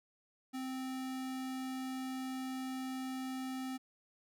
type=tone; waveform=square; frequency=260.6 Hz; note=C4; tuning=7 cents flat; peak=-39 dBFS; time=0.53-3.78 s; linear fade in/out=20 ms; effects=none